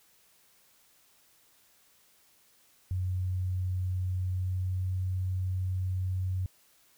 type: tone with pitch glide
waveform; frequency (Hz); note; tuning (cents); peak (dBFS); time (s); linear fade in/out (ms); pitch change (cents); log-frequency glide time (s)
sine; 92 to 92.75; F#2 to F#2; -9 to +5; -28; 2.91-6.46; 0; +14; 4.18-5
effects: white hiss -64 dBFS RMS until 6.97 s